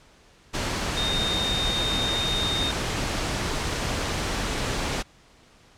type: tone in noise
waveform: sine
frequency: 3679 Hz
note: A#7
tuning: 24 cents flat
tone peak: -25 dBFS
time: 0.96-2.72 s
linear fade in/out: 20 ms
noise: pink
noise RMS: -27 dBFS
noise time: 0.53-5.03 s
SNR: -1 dB
effects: pink hiss -55 dBFS RMS until 5.77 s + low-pass 7000 Hz 12 dB/octave